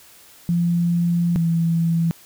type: tone pair in turn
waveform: sine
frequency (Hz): 172 / 166.43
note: F3 / E3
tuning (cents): -26 / +17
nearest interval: minor second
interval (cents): 57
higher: first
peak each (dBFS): -16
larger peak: neither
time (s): 0.49-1.36 / 1.36-2.11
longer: first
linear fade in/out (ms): 0
effects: white hiss -48 dBFS RMS until 2.25 s